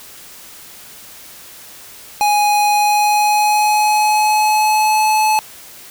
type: tone with pitch glide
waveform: square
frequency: 830.6 to 861.4 Hz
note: G#5 to A5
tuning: 0 to -37 cents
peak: -12 dBFS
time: 2.21-5.39 s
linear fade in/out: 0 ms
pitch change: +63 cents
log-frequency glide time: 2.69-5.05 s
effects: white hiss -38 dBFS RMS until 5.9 s